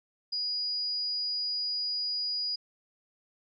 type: tone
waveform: sine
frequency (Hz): 4900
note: D#8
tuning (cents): -27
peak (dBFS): -29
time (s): 0.32-2.56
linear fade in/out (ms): 10
effects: none